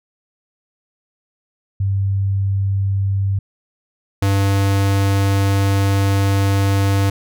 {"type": "tone pair in turn", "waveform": ["sine", "square"], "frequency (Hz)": [98, 98.54], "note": ["G2", "G2"], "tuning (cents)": [0, 10], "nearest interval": "unison", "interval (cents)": 10, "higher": "second", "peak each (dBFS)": [-15, -14], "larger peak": "second", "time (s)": [[1.8, 3.39], [4.22, 7.1]], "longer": "second", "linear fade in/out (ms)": 5, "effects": []}